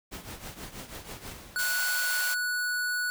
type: noise with tremolo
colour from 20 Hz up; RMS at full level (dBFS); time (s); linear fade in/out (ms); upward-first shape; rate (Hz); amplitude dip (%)
pink; -39; 0.11-1.34; 20; triangle; 6.2; 75
type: noise with exponential decay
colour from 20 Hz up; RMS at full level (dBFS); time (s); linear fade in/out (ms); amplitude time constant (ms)
pink; -43; 1.31-2.51; 2; 260
type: tone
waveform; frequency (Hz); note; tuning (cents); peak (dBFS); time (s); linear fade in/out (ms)
square; 1473; F#6; -8; -28; 1.56-3.1; 0
type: high-pass noise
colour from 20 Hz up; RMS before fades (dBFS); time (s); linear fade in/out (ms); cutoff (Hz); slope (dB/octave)
white; -33; 1.58-2.35; 20; 550; 48
effects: none